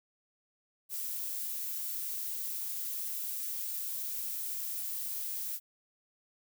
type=noise; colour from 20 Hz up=violet; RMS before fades=-37 dBFS; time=0.89-5.6 s; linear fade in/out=50 ms; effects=none